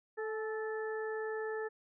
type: harmonic tone with a mistuned harmonic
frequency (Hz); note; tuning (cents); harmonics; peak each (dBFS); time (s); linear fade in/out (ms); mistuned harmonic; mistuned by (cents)
437.9; A4; -8; 1 / 2 / 3 / 4; -36 / -46 / -49 / -44; 0.17-1.69; 20; 2; -32
effects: none